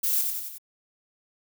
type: noise with echo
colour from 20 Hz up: violet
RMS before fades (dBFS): -25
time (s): 0.03-0.22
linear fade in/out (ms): 10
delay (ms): 91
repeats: 4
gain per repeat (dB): -4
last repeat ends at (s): 0.584
effects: none